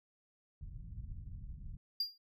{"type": "low-pass noise", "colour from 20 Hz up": "pink", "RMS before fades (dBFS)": -46, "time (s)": [0.61, 1.77], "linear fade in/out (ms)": 5, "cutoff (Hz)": 140, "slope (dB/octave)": 24}
{"type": "tone with exponential decay", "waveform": "triangle", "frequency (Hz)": 4795, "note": "D8", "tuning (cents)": 35, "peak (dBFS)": -28, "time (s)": [2, 2.18], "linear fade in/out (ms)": 5, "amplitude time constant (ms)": 38}
{"effects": []}